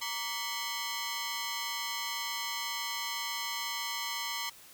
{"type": "ring-modulated tone", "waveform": "10% pulse", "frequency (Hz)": 1046, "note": "C6", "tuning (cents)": -1, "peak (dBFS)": -22, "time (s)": [0.01, 4.5], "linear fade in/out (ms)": 10, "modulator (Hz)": 111, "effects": ["white hiss -54 dBFS RMS until 4.73 s"]}